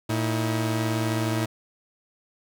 sawtooth tone pair together, 113.14 / 320 Hz, A2 / D#4, +49 / +49 cents, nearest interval octave + tritone, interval 1800 cents, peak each -21 / -24 dBFS, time 0.09-1.46 s, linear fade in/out 10 ms, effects none

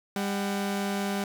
sawtooth tone pair together, 200 / 755.1 Hz, G3 / F#5, +35 / +35 cents, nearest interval octave + major seventh, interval 2300 cents, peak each -24 / -32 dBFS, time 0.16-1.24 s, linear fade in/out 2 ms, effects none

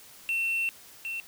triangle tone pair in turn, 2700 / 2700 Hz, E7 / E7, +41 / +41 cents, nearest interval unison, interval 0 cents, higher neither, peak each -24 / -30 dBFS, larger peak first, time 0.29-0.69 / 1.05-1.2 s, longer first, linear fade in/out 0 ms, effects white hiss -51 dBFS RMS until 1.27 s

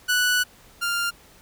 sawtooth tone pair in turn, 1480 / 1396.9 Hz, F#6 / F6, 0 / 0 cents, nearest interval minor second, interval 100 cents, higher first, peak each -15 / -19 dBFS, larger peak first, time 0.08-0.44 / 0.81-1.11 s, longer first, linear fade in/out 20 ms, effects pink hiss -52 dBFS RMS until 1.41 s

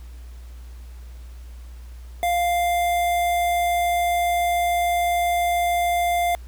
square tone with notch filter, 698.5 Hz, F5, in tune, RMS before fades -21 dBFS, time 2.23-6.35 s, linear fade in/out 0 ms, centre 5200 Hz, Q 1.3, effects added 60 Hz sine -36 dBFS peak until 6.47 s + pink hiss -54 dBFS RMS until 6.47 s

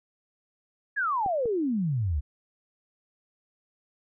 sine exponential sweep, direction down, 1733 to 66.4 Hz, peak -24 dBFS, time 0.96-2.21 s, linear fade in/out 20 ms
clicks, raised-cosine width 2 ms, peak -24 dBFS, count 2, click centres 1.262 / 1.457 s
effects none

